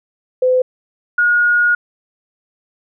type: tone pair in turn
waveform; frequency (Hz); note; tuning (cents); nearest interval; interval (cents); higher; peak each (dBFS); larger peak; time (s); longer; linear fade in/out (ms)
sine; 509 / 1439.7; C5 / F#6; -48 / -48; octave + tritone; 1800; second; -10; neither; 0.42-0.62 / 1.18-1.75; second; 5
effects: none